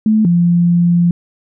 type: tone pair in turn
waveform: sine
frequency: 216.8 / 173.02 Hz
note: A3 / F3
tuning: -25 / -16 cents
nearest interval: major third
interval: 391 cents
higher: first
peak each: -8 dBFS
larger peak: neither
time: 0.06-0.25 / 0.25-1.11 s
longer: second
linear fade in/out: 2 ms
effects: none